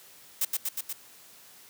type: noise with echo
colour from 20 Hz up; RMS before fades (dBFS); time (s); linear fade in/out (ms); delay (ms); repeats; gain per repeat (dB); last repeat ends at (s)
blue; -26; 0.41-0.45; 5; 120; 4; -2; 0.93
effects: white hiss -53 dBFS RMS until 1.69 s + high-pass 80 Hz 12 dB/octave